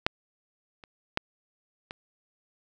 clicks, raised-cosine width 0.3 ms, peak -6 / -30 / -9 / -21 dBFS, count 4, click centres 0.065 / 0.838 / 1.174 / 1.909 s, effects none

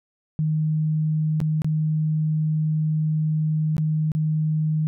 sine tone with dropouts, 155.3 Hz, D#3, 3 cents flat, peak -19 dBFS, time 0.39-4.87 s, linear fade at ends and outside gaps 0 ms, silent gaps 1.403-1.414 / 1.619-1.645 / 3.767-3.781 / 4.118-4.15 s, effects none

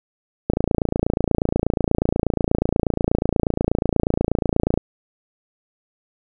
click train, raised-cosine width 2 ms, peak -4 dBFS, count 122, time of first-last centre 0.5-4.776 s, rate 28.3 Hz, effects none

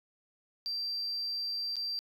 sine tone with dropouts, 4702 Hz, D8, 1 cent sharp, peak -31 dBFS, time 0.66-1.99 s, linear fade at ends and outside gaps 0 ms, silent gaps 1.757-1.766 s, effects tanh soft clip ceiling -29 dBFS

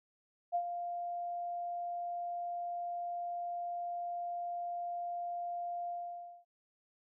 sine tone with ADSR envelope, 698.5 Hz, F5, in tune, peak -28 dBFS, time 0.52-6.45 s, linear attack 31 ms, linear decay 73 ms, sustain -8 dB, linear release 560 ms, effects none

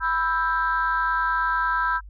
sine chord, E minor, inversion second, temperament just, 988.9 / 1318.5 / 1582.2 Hz, B5 / E6 / G6, +2 / 0 / +16 cents, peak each -24 dBFS, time 0-2.01 s, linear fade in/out 50 ms, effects tanh soft clip ceiling -13 dBFS + added 50 Hz sine -39 dBFS peak until 2.09 s

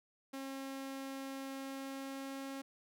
sawtooth tone with pitch glide, 270 to 271.7 Hz, C#4 to C#4, -45 to -35 cents, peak -38 dBFS, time 0.33-2.62 s, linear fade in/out 10 ms, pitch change +10 cents, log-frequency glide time 1.39-2.48 s, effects none

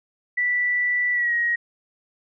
sine tone with pitch glide, 1967 to 1890.1 Hz, B6 to A#6, -7 to +23 cents, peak -19 dBFS, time 0.37-1.56 s, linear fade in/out 10 ms, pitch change -70 cents, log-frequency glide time 1.13-1.33 s, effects none

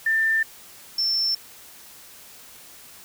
sine tone pair in turn, 1788 / 5373 Hz, A6 / E8, +27 / +32 cents, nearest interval octave + perfect fifth, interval 1905 cents, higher second, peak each -18 / -20 dBFS, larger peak first, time 0.06-0.43 / 0.98-1.35 s, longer neither, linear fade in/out 5 ms, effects white hiss -46 dBFS RMS until 3.04 s

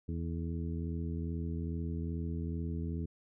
harmonic tone with a mistuned harmonic, 82.41 Hz, E2, in tune, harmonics 1 / 2 / 3 / 4 / 5, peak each -36 / -39 / -42 / -46 / -49 dBFS, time 0.08-3.06 s, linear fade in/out 10 ms, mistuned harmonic 5, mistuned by +57 cents, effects none

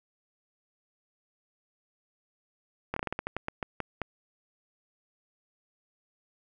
slowing click train, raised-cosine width 0.5 ms, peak -16 dBFS, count 13, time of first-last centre 2.94-4.017 s, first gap 24 ms, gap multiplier 1.22, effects none

